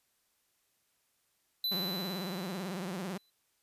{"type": "tone with exponential decay", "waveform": "square", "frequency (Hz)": 4000, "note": "B7", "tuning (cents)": 21, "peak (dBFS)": -30, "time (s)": [1.64, 3.3], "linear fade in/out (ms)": 2, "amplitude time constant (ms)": 360}
{"type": "tone with vibrato", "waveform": "sawtooth", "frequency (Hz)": 185.3, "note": "F#3", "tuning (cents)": 3, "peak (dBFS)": -32, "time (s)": [1.71, 3.18], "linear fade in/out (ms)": 10, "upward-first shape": "triangle", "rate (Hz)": 18, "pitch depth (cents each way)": 190}
{"effects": ["white hiss -75 dBFS RMS until 3.62 s", "resampled to 32000 Hz"]}